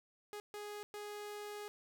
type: tone bursts at uneven times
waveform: sawtooth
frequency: 415.3 Hz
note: G#4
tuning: in tune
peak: -40 dBFS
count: 3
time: 0.33-0.4 / 0.54-0.83 / 0.94-1.68 s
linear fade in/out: 0 ms
effects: none